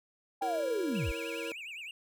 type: linear sweep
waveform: sine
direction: down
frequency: 807 to 32.87 Hz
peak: -30 dBFS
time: 0.41-1.12 s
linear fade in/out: 10 ms
type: chord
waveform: square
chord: A# diminished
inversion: second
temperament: equal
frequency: 329.6 / 466.2 / 554.4 Hz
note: E4 / A#4 / C#5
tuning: 0 / 0 / 0 cents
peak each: -42 / -40 / -44 dBFS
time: 0.42-1.52 s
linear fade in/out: 2 ms
type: tone with vibrato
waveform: triangle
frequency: 2548 Hz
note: D#7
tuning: 41 cents sharp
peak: -39 dBFS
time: 0.95-1.91 s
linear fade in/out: 2 ms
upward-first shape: triangle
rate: 9.8 Hz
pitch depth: 250 cents each way
effects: none